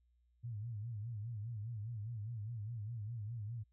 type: tone with vibrato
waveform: sine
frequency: 110.9 Hz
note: A2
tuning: 14 cents sharp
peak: -40 dBFS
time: 0.43-3.64 s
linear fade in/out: 20 ms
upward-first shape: sine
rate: 4.9 Hz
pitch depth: 150 cents each way
effects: added 60 Hz sine -70 dBFS peak until 3.72 s